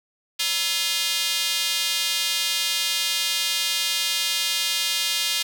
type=tone with high-pass filter; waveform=square; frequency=190 Hz; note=F#3; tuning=46 cents sharp; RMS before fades=-24 dBFS; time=0.39-5.43 s; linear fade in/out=10 ms; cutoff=3300 Hz; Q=1.7; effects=none